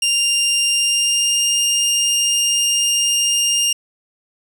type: tone with pitch glide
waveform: 20% pulse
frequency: 2794 to 2813 Hz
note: F7 to F7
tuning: 0 to +12 cents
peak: -9 dBFS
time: 0.02-3.73 s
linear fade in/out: 5 ms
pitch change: +12 cents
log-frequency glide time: 0.73-1.46 s
effects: 8-bit